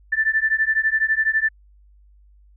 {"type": "beating tone pair", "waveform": "sine", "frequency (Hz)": [1760, 1772], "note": ["A6", "A6"], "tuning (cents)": [0, 12], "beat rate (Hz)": 12, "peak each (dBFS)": -20, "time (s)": [0.12, 1.49], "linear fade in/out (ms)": 10, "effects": ["added 50 Hz sine -49 dBFS peak until 2.56 s"]}